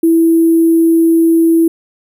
sine tone with sample-and-hold, 329.6 Hz, E4, in tune, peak -6 dBFS, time 0.03-1.68 s, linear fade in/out 5 ms, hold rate 11025 Hz, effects none

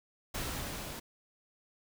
pink noise with level ramp, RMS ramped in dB -36 to -43 dBFS, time 0.34-1 s, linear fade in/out 10 ms, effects none

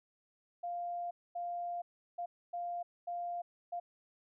sine tone bursts at uneven times, 698.5 Hz, F5, in tune, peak -36 dBFS, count 6, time 0.63-1.11 / 1.35-1.82 / 2.18-2.26 / 2.53-2.83 / 3.07-3.42 / 3.72-3.8 s, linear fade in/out 10 ms, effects none

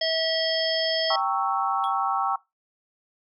harmonic tone, 648 Hz, E5, 30 cents flat, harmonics 1 / 3 / 5 / 7 / 8, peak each -26 / -32 / -28 / -33 / -28 dBFS, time 0.01-1.16 s, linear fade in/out 5 ms
sine chord, G diminished seventh, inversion none, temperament equal with one note detuned, 784 / 920 / 1108.7 / 1318.5 Hz, G5 / Bb5 / Db6 / Fb6, 0 / -23 / 0 / 0 cents, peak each -26 / -31 / -27 / -28 dBFS, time 1.1-2.36 s, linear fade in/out 5 ms
triangle tone with exponential decay, 3337 Hz, G#7, 8 cents sharp, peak -31 dBFS, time 1.84-1.95 s, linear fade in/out 0 ms, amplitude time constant 23 ms
effects noise-tail reverb RT60 0.2 s tail -20 dB re dry

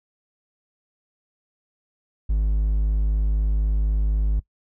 triangle tone, 52 Hz, G#1, 3 cents sharp, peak -16 dBFS, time 2.29-4.4 s, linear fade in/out 10 ms, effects noise-tail reverb RT60 0.1 s tail -21 dB re dry

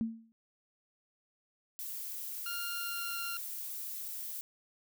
sine tone with exponential decay, 226 Hz, A3, 47 cents sharp, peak -27 dBFS, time 0.01-0.32 s, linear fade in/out 0 ms, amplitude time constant 66 ms
violet noise, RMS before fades -41 dBFS, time 1.79-4.41 s, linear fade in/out 0 ms
20% pulse tone with pitch glide, 1400 to 1388.7 Hz, F6 to F6, +4 to -10 cents, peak -33 dBFS, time 2.46-3.37 s, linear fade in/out 2 ms, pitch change -14 cents, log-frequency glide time 2.68-3.15 s
effects none

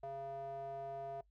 square tone with band-pass filter, 136.7 Hz, C#3, 24 cents flat, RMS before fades -45 dBFS, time 0.03-1.21 s, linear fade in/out 5 ms, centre 630 Hz, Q 8.1, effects noise-tail reverb RT60 0.1 s tail -21 dB re dry + added 50 Hz sine -68 dBFS peak until 1.3 s

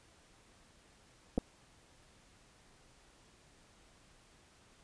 clicks, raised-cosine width 2 ms, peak -19 dBFS, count 2, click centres 1.378 / 1.382 s, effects pink hiss -64 dBFS RMS until 4.83 s + resampled to 22050 Hz

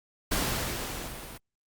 pink noise with level ramp, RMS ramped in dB -27 to -43 dBFS, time 0.31-1.38 s, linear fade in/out 10 ms, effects Opus 48 kbps

